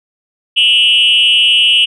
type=tone with frequency modulation; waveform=sine; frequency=2932 Hz; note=F#7; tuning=16 cents flat; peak=-5 dBFS; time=0.56-1.86 s; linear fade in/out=20 ms; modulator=248 Hz; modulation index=0.9; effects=tanh soft clip ceiling -3 dBFS